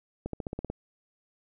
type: accelerating click train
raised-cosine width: 2 ms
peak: -20 dBFS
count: 8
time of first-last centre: 0.26-0.7 s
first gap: 73 ms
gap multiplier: 0.95
effects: none